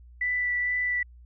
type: tone with vibrato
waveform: sine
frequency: 1975 Hz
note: B6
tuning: in tune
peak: -24 dBFS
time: 0.21-1.03 s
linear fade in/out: 5 ms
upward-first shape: sine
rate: 2.2 Hz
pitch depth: 10 cents each way
effects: added 60 Hz sine -47 dBFS peak until 1.25 s